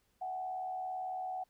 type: tone with frequency modulation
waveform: sine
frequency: 746 Hz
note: F#5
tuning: 14 cents sharp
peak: -36 dBFS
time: 0.21-1.44 s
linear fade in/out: 10 ms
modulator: 78 Hz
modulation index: 0.46
effects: pink hiss -75 dBFS RMS until 1.49 s